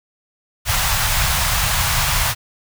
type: band-stop noise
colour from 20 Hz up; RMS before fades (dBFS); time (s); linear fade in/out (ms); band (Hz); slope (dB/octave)
pink; -18; 0.65-2.35; 50; 140 to 740; 24
effects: none